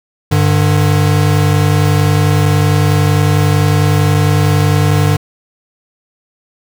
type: tone pair together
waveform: square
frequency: 98.7 / 149.68 Hz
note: G2 / D3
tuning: +12 / +33 cents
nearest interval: perfect fifth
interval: 721 cents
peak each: -12 dBFS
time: 0.31-5.17 s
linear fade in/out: 10 ms
effects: none